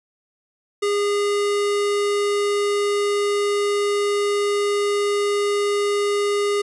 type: tone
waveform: square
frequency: 408.4 Hz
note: G#4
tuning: 29 cents flat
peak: -19 dBFS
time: 0.82-6.62 s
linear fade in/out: 10 ms
effects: resampled to 24000 Hz